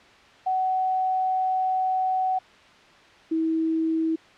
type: tone pair in turn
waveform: sine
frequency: 750 / 322.7 Hz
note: F#5 / E4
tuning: +23 / -37 cents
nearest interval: octave + minor third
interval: 1460 cents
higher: first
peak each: -21 dBFS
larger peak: neither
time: 0.46-2.39 / 3.31-4.16 s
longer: first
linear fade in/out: 10 ms
effects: white hiss -51 dBFS RMS until 4.37 s + low-pass 3000 Hz 12 dB/octave